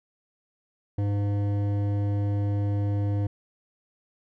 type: tone with hard clipping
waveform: sine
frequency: 101.6 Hz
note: G#2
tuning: 38 cents flat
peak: -25 dBFS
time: 0.98-3.27 s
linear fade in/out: 5 ms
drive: 12 dB
effects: none